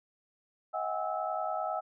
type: tone cluster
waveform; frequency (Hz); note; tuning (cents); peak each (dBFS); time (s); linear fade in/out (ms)
sine; 635 / 737 / 807 / 1305; D#5 / F#5 / G#5 / E6; +35 / -7 / -50 / -18; -36 / -35 / -38 / -37; 0.73-1.81; 20
effects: none